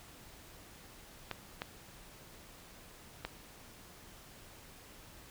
clicks, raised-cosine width 0.3 ms, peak -21 dBFS, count 3, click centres 1.313 / 1.619 / 3.25 s, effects pink hiss -55 dBFS RMS until 5.3 s

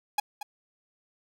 45% pulse tone with echo, 830.6 Hz, G#5, in tune, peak -22 dBFS, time 0.18-0.2 s, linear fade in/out 5 ms, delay 230 ms, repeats 1, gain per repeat -12 dB, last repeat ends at 0.43 s, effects none

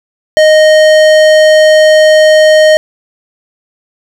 sine tone with tanh clipping, 620 Hz, D#5, 6 cents flat, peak -4 dBFS, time 0.37-2.77 s, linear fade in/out 0 ms, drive 18 dB, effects none

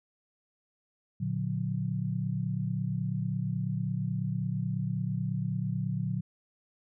sine chord, Bb augmented, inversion none, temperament just, 116.54 / 145.68 / 182.1 Hz, Bb2 / D3 / F#3, 0 / -14 / -27 cents, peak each -33 dBFS, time 1.2-6.21 s, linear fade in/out 10 ms, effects none

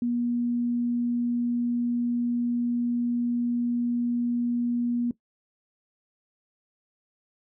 sine tone, 240 Hz, B3, 49 cents flat, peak -23 dBFS, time 0.02-5.11 s, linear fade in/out 2 ms, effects noise-tail reverb RT60 0.1 s tail -17 dB re dry

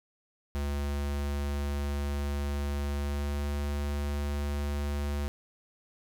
square tone with pitch glide, 71.5 to 72.16 Hz, D2 to D2, -46 to -30 cents, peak -30 dBFS, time 0.55-5.28 s, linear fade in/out 0 ms, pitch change +16 cents, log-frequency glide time 2.95-3.47 s, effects none

